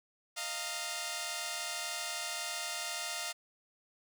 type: chord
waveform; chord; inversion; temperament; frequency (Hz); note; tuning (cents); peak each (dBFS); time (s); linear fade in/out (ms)
5% pulse; Eb suspended second; none; equal with one note detuned; 622.3 / 698.5 / 917.4; Eb5 / F5 / Bb5; 0 / 0 / -28; -31 / -27 / -31; 0.36-3.33; 20
effects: none